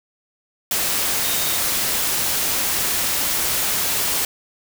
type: tone in noise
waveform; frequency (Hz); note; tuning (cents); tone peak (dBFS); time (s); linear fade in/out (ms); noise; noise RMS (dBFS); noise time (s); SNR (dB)
sine; 3700; A#7; -14; -30; 1.24-1.57; 2; white; -21; 0.71-4.25; -12
effects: none